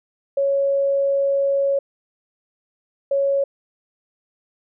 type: tone pair in turn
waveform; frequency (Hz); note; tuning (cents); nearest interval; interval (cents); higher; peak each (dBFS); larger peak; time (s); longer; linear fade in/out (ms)
sine; 554.4 / 554.4; C#5 / C#5; 0 / 0; unison; 0; neither; -16; neither; 0.37-1.79 / 3.11-3.44; first; 5
effects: none